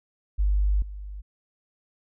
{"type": "tone with level steps", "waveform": "sine", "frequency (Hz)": 49.93, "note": "G1", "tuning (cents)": 33, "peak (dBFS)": [-19, -34], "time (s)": [0.38, 1.22], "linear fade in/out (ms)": 20, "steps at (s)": 0.82, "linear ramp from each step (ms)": 2, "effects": []}